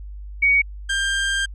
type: tone pair in turn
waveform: sine / 30% pulse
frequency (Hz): 2245 / 1591.4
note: C#7 / G6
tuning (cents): +21 / +26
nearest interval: tritone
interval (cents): 595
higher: first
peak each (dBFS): -13 / -17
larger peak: first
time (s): 0.42-0.62 / 0.89-1.46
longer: second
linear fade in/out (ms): 10
effects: added 50 Hz sine -32 dBFS peak until 1.54 s + resampled to 22050 Hz